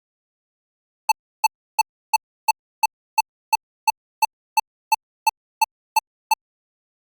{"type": "tone bursts", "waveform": "square", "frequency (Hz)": 880, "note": "A5", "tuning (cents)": 0, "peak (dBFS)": -12, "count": 16, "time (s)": [1.09, 6.338], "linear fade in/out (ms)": 5, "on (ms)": 28, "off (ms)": 320, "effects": ["Opus 48 kbps"]}